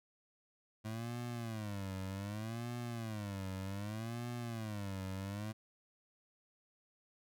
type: tone with vibrato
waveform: 25% pulse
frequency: 107.1 Hz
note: A2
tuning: 46 cents flat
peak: -36 dBFS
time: 0.84-5.53 s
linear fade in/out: 20 ms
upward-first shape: sine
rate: 0.65 Hz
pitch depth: 210 cents each way
effects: none